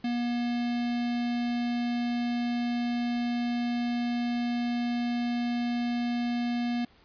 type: tone with notch filter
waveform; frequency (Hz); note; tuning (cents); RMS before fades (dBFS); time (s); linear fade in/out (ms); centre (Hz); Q
square; 240; B3; -49; -29; 0.04-6.85; 5; 1100; 1.4
effects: pink hiss -60 dBFS RMS until 7.04 s + resampled to 11025 Hz